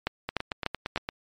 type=two click trains; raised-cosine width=0.3 ms; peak=-10 / -14 dBFS; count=4 / 8; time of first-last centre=0.07-0.96 / 0.29-1.089 s; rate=3.37 / 8.76 Hz; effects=MP3 64 kbps